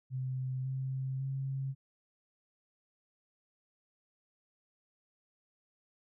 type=tone with pitch steps; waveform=sine; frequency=129.7 / 132.27 / 134.9 Hz; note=C3 / C3 / C#3; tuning=-15 / +19 / -47 cents; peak=-33 dBFS; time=0.1-1.75 s; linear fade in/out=50 ms; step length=550 ms; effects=none